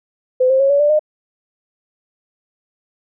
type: tone with pitch steps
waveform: sine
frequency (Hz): 510 / 528.6 / 547.9 / 567.8 / 588.5 / 610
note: C5 / C5 / C#5 / C#5 / D5 / D#5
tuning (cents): -44 / +18 / -20 / +41 / +3 / -34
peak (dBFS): -10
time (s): 0.4-0.994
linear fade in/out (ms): 10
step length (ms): 99
effects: none